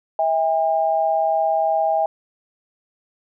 sine tone pair together, 648 / 805.2 Hz, E5 / G5, -30 / +46 cents, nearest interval major third, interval 376 cents, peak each -19 dBFS, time 0.19-2.06 s, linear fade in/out 2 ms, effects none

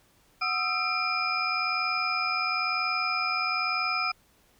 sine tone cluster, 738 / 1259 / 1340 / 2384 / 5030 Hz, F#5 / D#6 / E6 / D7 / D#8, -5 / +20 / +28 / +25 / +18 cents, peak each -36 / -33 / -31 / -29 / -33 dBFS, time 0.41-4.12 s, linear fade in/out 10 ms, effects pink hiss -63 dBFS RMS until 4.59 s

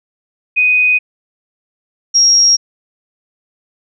sine tone pair in turn, 2495 / 5601 Hz, D#7 / F8, +4 / +4 cents, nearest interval octave + major second, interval 1400 cents, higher second, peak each -8 / -6 dBFS, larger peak second, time 0.56-0.99 / 2.14-2.57 s, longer neither, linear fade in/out 20 ms, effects none

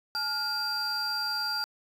triangle tone cluster, 850 / 1416 / 4730 Hz, G#5 / F6 / D8, +40 / +23 / +12 cents, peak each -34 / -31 / -28 dBFS, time 0.15-1.64 s, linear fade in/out 0 ms, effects tanh soft clip ceiling -22 dBFS

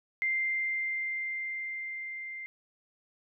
sine tone with level ramp, 2093 Hz, C7, in tune, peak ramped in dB -26 to -38 dBFS, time 0.22-2.46 s, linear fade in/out 0 ms, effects none

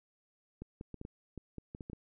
clicks, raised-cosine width 3 ms, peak -30 dBFS, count 11, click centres 0.62 / 0.811 / 0.943 / 1.014 / 1.051 / 1.377 / 1.583 / 1.749 / 1.808 / 1.899 / 1.932 s, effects none

